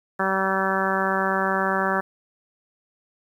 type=harmonic tone; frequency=191.8 Hz; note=G3; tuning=37 cents flat; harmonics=1 / 2 / 3 / 4 / 5 / 6 / 7 / 8 / 9; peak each=-29 / -29 / -29 / -29 / -29 / -29 / -29 / -29 / -29 dBFS; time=0.19-2.01 s; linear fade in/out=10 ms; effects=9-bit